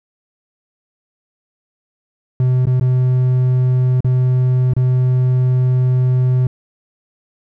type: tone with dropouts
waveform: triangle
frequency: 127.2 Hz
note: C3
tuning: 48 cents flat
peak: -9 dBFS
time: 2.4-6.47 s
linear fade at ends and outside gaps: 2 ms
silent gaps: 2.655-2.669 / 2.798-2.81 / 4.006-4.045 / 4.736-4.765 s
effects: none